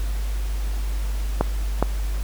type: clicks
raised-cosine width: 1 ms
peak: -4 dBFS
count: 2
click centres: 1.41 / 1.826 s
effects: added 50 Hz sine -22 dBFS peak until 2.23 s + pink hiss -40 dBFS RMS until 2.23 s